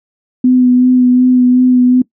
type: tone with vibrato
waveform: sine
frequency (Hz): 251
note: B3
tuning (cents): +28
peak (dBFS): -5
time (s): 0.44-2.02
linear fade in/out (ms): 5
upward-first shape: sine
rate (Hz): 2.7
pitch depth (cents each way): 18
effects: noise-tail reverb RT60 0.1 s tail -21 dB re dry